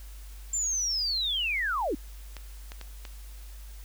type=linear sweep; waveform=sine; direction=down; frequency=7350 to 239.9 Hz; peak=-26 dBFS; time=0.53-1.95 s; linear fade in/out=5 ms
type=clicks; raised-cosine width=0.2 ms; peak=-24 dBFS; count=4; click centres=2.367 / 2.719 / 2.813 / 3.052 s
effects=added 50 Hz sine -41 dBFS peak until 3.84 s + white hiss -54 dBFS RMS until 3.84 s